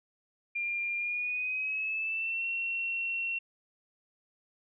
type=tone with pitch glide; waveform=sine; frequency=2398 to 2723 Hz; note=D7 to F7; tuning=+36 to -44 cents; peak=-30 dBFS; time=0.55-3.39 s; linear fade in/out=10 ms; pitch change=+220 cents; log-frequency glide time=0.96-2.46 s; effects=none